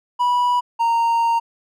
triangle tone pair in turn, 979 / 925.8 Hz, B5 / A#5, -15 / -12 cents, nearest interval minor second, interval 97 cents, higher first, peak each -13 dBFS, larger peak neither, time 0.19-0.61 / 0.79-1.4 s, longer second, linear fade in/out 20 ms, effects none

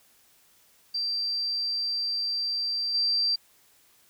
sine tone with level steps, 4699 Hz, D8, in tune, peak -26 / -22 dBFS, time 0.94-3.36 s, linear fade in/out 10 ms, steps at 2.94 s, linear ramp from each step 10 ms, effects white hiss -61 dBFS RMS until 4.09 s

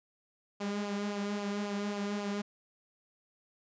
sawtooth tone with flanger, 204 Hz, G#3, 31 cents flat, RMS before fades -35 dBFS, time 0.6-2.42 s, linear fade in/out 10 ms, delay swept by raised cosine 0.51 to 3.81 ms, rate 3.7 Hz, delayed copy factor -0.55, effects resampled to 16000 Hz

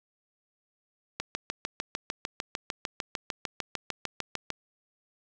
click train, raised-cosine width 0.2 ms, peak -14 dBFS, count 23, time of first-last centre 1.2-4.503 s, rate 6.66 Hz, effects none

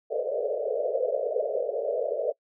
pink band-pass noise, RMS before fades -28 dBFS, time 0.1-2.33 s, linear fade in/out 20 ms, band 430 to 650 Hz, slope 96 dB/octave, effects noise-tail reverb RT60 0.1 s tail -25 dB re dry

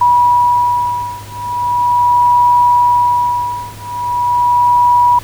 sine beating tone pair, 972 / 972.4 Hz, B5 / B5, -28 / -27 cents, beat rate 0.4 Hz, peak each -12 dBFS, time 0.01-5.19 s, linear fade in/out 5 ms, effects added 103 Hz sine -32 dBFS peak until 5.23 s + pink hiss -35 dBFS RMS until 5.23 s

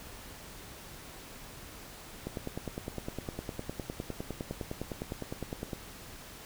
click train, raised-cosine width 2 ms, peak -22 dBFS, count 35, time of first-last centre 2.27-5.732 s, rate 9.82 Hz, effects pink hiss -48 dBFS RMS until 6.45 s

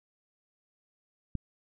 click, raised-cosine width 5 ms, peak -20 dBFS, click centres 1.353 s, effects none

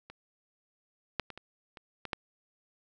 clicks, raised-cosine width 0.3 ms, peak -30 / -13 / -26 / -28 / -30 / -22 / -15 dBFS, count 7, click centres 0.1 / 1.197 / 1.303 / 1.376 / 1.772 / 2.053 / 2.132 s, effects none

